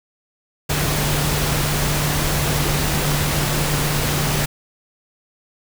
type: tone in noise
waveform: sine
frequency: 146.83 Hz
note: D3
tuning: in tune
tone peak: -22 dBFS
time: 0.69-4.46 s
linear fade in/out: 10 ms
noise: pink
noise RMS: -21 dBFS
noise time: 0.69-4.46 s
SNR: -4 dB
effects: none